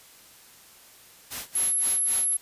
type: noise with tremolo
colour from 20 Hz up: white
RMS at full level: -33 dBFS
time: 1.3-2.35 s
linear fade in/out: 20 ms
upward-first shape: sine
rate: 3.8 Hz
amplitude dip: 100%
type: tone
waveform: sine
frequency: 11175 Hz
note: F9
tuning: in tune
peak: -22 dBFS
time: 1.55-2.37 s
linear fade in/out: 5 ms
effects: white hiss -52 dBFS RMS until 2.41 s + resampled to 32000 Hz